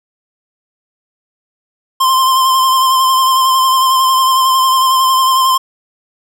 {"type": "tone with vibrato", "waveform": "square", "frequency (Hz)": 1046.5, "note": "C6", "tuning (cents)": 0, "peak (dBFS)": -9, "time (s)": [2, 5.58], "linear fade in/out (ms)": 10, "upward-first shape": "triangle", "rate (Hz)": 11, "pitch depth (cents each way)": 34, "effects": []}